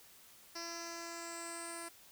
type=tone with low-pass filter sweep; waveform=10% pulse; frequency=337.2 Hz; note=E4; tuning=39 cents sharp; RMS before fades=-45 dBFS; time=0.55-1.89 s; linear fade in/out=10 ms; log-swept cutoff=5500 to 9600 Hz; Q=7.4; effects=white hiss -60 dBFS RMS until 2.11 s